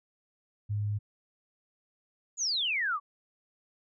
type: tone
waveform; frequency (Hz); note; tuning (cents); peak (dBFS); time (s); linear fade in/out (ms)
sine; 103.9; G#2; +1; -28; 0.69-0.99; 20
type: exponential sweep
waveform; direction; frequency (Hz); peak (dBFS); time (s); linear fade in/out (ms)
sine; down; 7040 to 1100; -27; 2.37-3; 50
effects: none